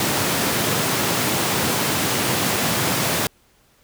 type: high-pass noise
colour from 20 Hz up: pink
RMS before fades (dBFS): -21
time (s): 0-3.27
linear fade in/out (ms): 2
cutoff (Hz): 110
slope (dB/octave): 24
effects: pink hiss -58 dBFS RMS until 3.83 s